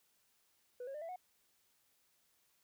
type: tone with pitch steps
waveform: sine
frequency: 493.9 / 544.9 / 601.1 / 663.1 / 731.5 Hz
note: B4 / C#5 / D5 / E5 / F#5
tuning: 0 / -30 / +40 / +10 / -20 cents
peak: -40 dBFS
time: 0.8-1.16 s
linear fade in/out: 5 ms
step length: 72 ms
effects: tanh soft clip ceiling -41 dBFS + white hiss -75 dBFS RMS until 2.63 s